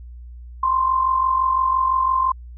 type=tone with amplitude modulation; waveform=sine; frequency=1046.5 Hz; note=C6; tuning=in tune; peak=-13 dBFS; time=0.63-2.32 s; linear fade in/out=5 ms; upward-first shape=sine; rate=45.9 Hz; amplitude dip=60%; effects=added 60 Hz sine -35 dBFS peak until 2.57 s